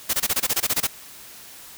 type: noise bursts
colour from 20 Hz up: white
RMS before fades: -21 dBFS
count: 12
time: 0.09-0.872 s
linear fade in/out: 10 ms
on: 45 ms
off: 22 ms
effects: white hiss -43 dBFS RMS until 1.77 s